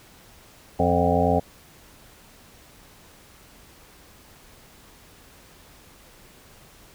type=harmonic tone with a mistuned harmonic; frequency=87.7 Hz; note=F2; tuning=8 cents sharp; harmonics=1 / 2 / 3 / 5 / 6 / 7 / 8 / 9; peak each=-26 / -26 / -26 / -26 / -26 / -26 / -26 / -26 dBFS; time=0.79-1.4 s; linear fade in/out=10 ms; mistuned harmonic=8; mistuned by=+61 cents; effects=pink hiss -51 dBFS RMS until 6.94 s